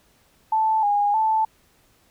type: tone with pitch steps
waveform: sine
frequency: 878 / 819 / 878 Hz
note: A5 / G#5 / A5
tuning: -4 / -24 / -4 cents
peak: -17 dBFS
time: 0.52-1.45 s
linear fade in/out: 5 ms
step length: 310 ms
effects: pink hiss -60 dBFS RMS until 2.1 s